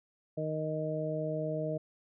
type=harmonic tone; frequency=155.56 Hz; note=D#3; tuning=in tune; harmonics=1 / 2 / 3 / 4; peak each=-36 / -40 / -38 / -35 dBFS; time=0.37-1.78 s; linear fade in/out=10 ms; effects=none